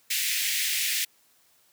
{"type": "high-pass noise", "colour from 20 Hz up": "pink", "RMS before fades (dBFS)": -27, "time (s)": [0.1, 1.05], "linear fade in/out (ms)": 10, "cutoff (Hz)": 1900, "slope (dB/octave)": 48, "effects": ["white hiss -63 dBFS RMS until 1.72 s", "high-pass 100 Hz 12 dB/octave"]}